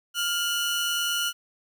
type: tone pair together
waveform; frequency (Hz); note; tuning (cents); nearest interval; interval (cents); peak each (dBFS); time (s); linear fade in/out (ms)
sawtooth; 1404.3 / 2967; F6 / F#7; +9 / +4; octave + minor second; 1295; -24; 0.14-1.33; 50
effects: 10-bit